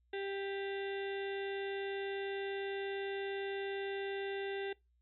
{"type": "harmonic tone with a mistuned harmonic", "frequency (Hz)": 394.3, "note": "G4", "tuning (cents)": 10, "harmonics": [1, 2, 4, 5, 6, 7, 8, 9, 10], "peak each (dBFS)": [-38, -47, -48, -49, -60, -51, -62, -52, -64], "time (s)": [0.13, 4.73], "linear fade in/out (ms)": 5, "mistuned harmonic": 10, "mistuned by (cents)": -22, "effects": ["noise-tail reverb RT60 0.2 s tail -22 dB re dry", "added 60 Hz sine -70 dBFS peak until 5.01 s"]}